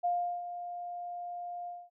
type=tone with ADSR envelope; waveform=sine; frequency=704 Hz; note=F5; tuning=14 cents sharp; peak=-26 dBFS; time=0.03-1.9 s; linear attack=20 ms; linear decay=370 ms; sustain=-11 dB; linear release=230 ms; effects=none